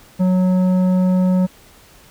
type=tone with tanh clipping; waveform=sine; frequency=184 Hz; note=F#3; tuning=9 cents flat; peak=-14 dBFS; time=0.19-1.47 s; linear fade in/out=20 ms; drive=10 dB; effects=pink hiss -47 dBFS RMS until 2.1 s